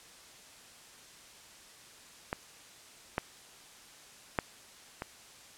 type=clicks; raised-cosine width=0.5 ms; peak=-17 / -14 / -12 / -21 dBFS; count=4; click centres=2.329 / 3.181 / 4.388 / 5.021 s; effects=white hiss -54 dBFS RMS until 5.57 s + low-pass 9000 Hz 12 dB/octave